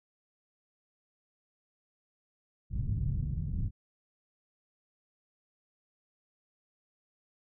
white low-pass noise, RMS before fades -32 dBFS, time 2.7-3.71 s, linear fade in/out 50 ms, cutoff 140 Hz, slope 24 dB/octave, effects none

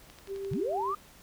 click train, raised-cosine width 0.2 ms, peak -32 dBFS, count 6, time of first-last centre 0.1-0.535 s, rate 11.5 Hz
sine tone with tremolo, 392 Hz, G4, in tune, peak -32 dBFS, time 0.27-0.95 s, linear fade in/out 50 ms, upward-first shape triangle, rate 6.5 Hz, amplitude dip 35%
sine linear sweep, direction up, 95.6 to 1244.5 Hz, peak -29 dBFS, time 0.51-0.95 s, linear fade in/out 5 ms
effects pink hiss -55 dBFS RMS until 1.22 s

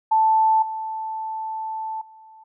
sine tone with level steps, 880 Hz, A5, in tune, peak -14 / -26 / -44 dBFS, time 0.11-2.44 s, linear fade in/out 10 ms, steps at 0.62 / 2.01 s, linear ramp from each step 5 ms, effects none

